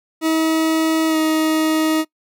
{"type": "tone with pitch glide", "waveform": "40% pulse", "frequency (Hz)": [320, 314.9], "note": ["D#4", "D#4"], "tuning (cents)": [49, 21], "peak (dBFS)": -14, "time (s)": [0.21, 2.05], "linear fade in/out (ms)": 50, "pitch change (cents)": -28, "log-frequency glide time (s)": [1.08, 1.17], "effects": ["noise-tail reverb RT60 0.1 s tail -22 dB re dry"]}